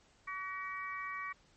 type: harmonic tone with a mistuned harmonic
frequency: 380 Hz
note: F#4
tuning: 46 cents sharp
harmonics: 3 / 4 / 5 / 6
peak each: -41 / -52 / -43 / -45 dBFS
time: 0.27-1.33 s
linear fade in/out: 10 ms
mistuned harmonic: 4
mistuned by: -25 cents
effects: pink hiss -67 dBFS RMS until 1.56 s + MP3 32 kbps